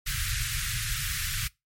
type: band-stop noise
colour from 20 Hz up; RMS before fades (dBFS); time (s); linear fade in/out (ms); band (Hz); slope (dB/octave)
pink; -30; 0.06-1.48; 10; 140 to 1400; 48
effects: noise-tail reverb RT60 0.2 s tail -22 dB re dry + MP3 64 kbps